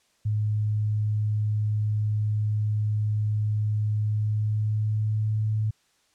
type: tone with pitch glide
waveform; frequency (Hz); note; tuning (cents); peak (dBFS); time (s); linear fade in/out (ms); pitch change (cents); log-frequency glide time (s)
sine; 106.2 to 108.06; G#2 to A2; +39 to -31; -22; 0.25-5.71; 10; +30; 3.99-5.47
effects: white hiss -66 dBFS RMS until 6.14 s + low-pass 8000 Hz 12 dB/octave